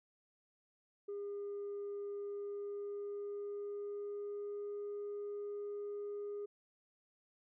sine tone with pitch glide, 405.5 to 410.2 Hz, G#4 to G#4, -41 to -21 cents, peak -38 dBFS, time 1.08-6.46 s, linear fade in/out 10 ms, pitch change +20 cents, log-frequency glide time 2.13-4.7 s, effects tanh soft clip ceiling -38 dBFS

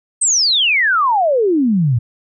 sine exponential sweep, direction down, 8530 to 110 Hz, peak -11 dBFS, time 0.21-1.99 s, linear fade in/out 10 ms, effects none

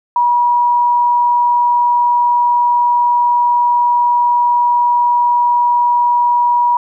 sine tone, 964 Hz, B5, 42 cents flat, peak -9 dBFS, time 0.16-6.77 s, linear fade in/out 2 ms, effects none

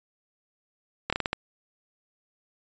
slowing click train, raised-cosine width 0.3 ms, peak -10 dBFS, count 6, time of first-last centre 1.1-1.331 s, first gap 26 ms, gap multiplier 1.29, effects resampled to 16000 Hz

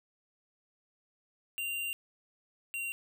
square tone pair in turn, 2778 / 2759 Hz, F7 / F7, -10 / -22 cents, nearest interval unison, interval 12 cents, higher first, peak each -34 / -35 dBFS, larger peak first, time 1.58-1.93 / 2.74-2.92 s, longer first, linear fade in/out 0 ms, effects none

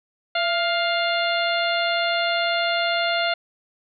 harmonic tone with a mistuned harmonic, 702 Hz, F5, 9 cents sharp, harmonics 1 / 2 / 3 / 4 / 5 / 6, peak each -23 / -26 / -28 / -29 / -30 / -31 dBFS, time 0.35-3.34 s, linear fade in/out 5 ms, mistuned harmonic 1, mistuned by -60 cents, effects none

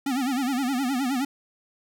square tone with vibrato, 261.6 Hz, C4, in tune, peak -24 dBFS, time 0.06-1.25 s, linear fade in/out 5 ms, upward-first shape sine, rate 9.6 Hz, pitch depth 140 cents each way, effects none

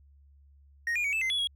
triangle tone with pitch steps, 1867 / 2426 / 2257 / 2631 / 2071 / 3394 / 3312 Hz, A#6 / D#7 / C#7 / E7 / C7 / G#7 / G#7, +2 / -44 / +31 / -4 / -18 / +37 / -5 cents, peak -25 dBFS, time 0.87-1.472 s, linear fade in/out 2 ms, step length 86 ms, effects added 70 Hz sine -55 dBFS peak until 1.55 s

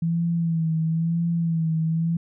sine tone with vibrato, 164.81 Hz, E3, in tune, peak -20 dBFS, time 0.02-2.17 s, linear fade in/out 5 ms, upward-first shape sine, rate 1 Hz, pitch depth 48 cents each way, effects none

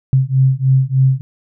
sine beating tone pair, 130.81 / 134.11 Hz, C3 / C3, 0 / +43 cents, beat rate 3.3 Hz, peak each -13 dBFS, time 0.13-1.21 s, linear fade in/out 0 ms, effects none

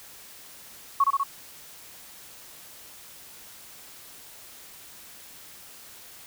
sine tone with echo, 1108.7 Hz, C#6, in tune, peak -16 dBFS, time 1-1.04 s, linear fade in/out 5 ms, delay 65 ms, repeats 3, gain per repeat -2 dB, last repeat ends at 1.235 s, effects white hiss -47 dBFS RMS until 6.26 s

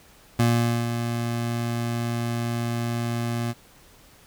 25% pulse tone with ADSR envelope, 117.9 Hz, A#2, 20 cents sharp, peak -13 dBFS, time 0.39-3.54 s, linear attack 5 ms, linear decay 470 ms, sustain -8 dB, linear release 39 ms, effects pink hiss -53 dBFS RMS until 4.26 s

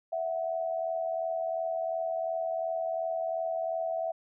sine tone pair together, 657.2 / 740 Hz, E5 / F#5, -5 / 0 cents, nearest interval major second, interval 205 cents, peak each -30 / -35 dBFS, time 0.12-4.12 s, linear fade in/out 10 ms, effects none

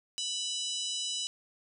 harmonic tone with a mistuned harmonic, 987.8 Hz, B5, in tune, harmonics 3 / 4 / 5 / 6 / 7 / 8 / 9, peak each -36 / -38 / -40 / -42 / -43 / -44 / -45 dBFS, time 0.18-1.27 s, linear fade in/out 0 ms, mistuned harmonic 5, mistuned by +45 cents, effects none

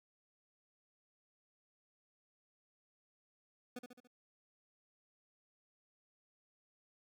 25% pulse tone with echo, 246.9 Hz, B3, in tune, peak -39 dBFS, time 3.76-3.79 s, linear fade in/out 5 ms, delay 71 ms, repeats 4, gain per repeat -5 dB, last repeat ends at 4.074 s, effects none

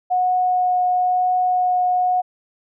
sine tone with vibrato, 729 Hz, F#5, 26 cents flat, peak -15 dBFS, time 0.1-2.22 s, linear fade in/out 20 ms, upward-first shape triangle, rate 1 Hz, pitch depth 8 cents each way, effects none

